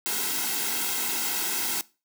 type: noise with comb filter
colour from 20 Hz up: white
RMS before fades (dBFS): -28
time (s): 0.06-1.81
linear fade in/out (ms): 0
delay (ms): 1.7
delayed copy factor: -0.75
effects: noise-tail reverb RT60 0.3 s tail -20 dB re dry + high-pass 200 Hz 12 dB/octave